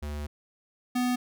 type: tone pair in turn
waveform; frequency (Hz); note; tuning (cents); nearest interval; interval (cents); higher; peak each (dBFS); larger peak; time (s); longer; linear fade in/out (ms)
square; 73.8 / 248.2; D2 / B3; +9 / +9; octave + major sixth; 2100; second; -33 / -25; second; 0.02-0.27 / 0.95-1.16; first; 10
effects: none